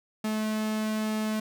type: tone with flanger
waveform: sawtooth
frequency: 216.3 Hz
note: A3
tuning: 29 cents flat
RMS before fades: -29 dBFS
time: 0.24-1.4 s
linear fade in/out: 5 ms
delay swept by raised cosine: 2 to 2.58 ms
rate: 1.1 Hz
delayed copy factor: -0.55
effects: none